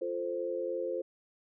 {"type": "chord", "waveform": "sine", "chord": "F major", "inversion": "none", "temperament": "equal", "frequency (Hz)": [349.2, 440, 523.3], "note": ["F4", "A4", "C5"], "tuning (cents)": [0, 0, 0], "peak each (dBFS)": [-37, -38, -34], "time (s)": [0.01, 1.02], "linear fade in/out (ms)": 10, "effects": []}